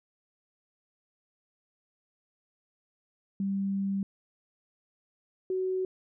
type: tone pair in turn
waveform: sine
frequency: 196.2 / 373.7 Hz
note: G3 / F#4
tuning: +2 / +17 cents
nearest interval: major seventh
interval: 1115 cents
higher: second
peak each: -27 dBFS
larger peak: neither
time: 3.4-4.03 / 5.5-5.85 s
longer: first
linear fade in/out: 2 ms
effects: none